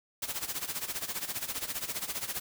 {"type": "noise with tremolo", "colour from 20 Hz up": "white", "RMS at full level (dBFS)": -33, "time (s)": [0.22, 2.4], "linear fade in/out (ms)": 5, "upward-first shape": "sine", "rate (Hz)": 15, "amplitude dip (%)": 80, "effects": []}